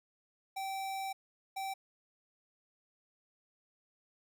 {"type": "tone bursts at uneven times", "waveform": "square", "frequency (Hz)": 775, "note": "G5", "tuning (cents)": -20, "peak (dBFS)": -37, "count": 2, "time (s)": [[0.56, 1.13], [1.56, 1.74]], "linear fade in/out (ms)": 10, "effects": []}